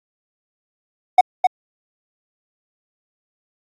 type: tone with echo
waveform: triangle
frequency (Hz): 740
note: F#5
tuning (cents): 0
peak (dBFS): -3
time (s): 1.18-1.21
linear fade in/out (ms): 5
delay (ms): 260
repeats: 1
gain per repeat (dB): -5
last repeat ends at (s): 1.47
effects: AAC 32 kbps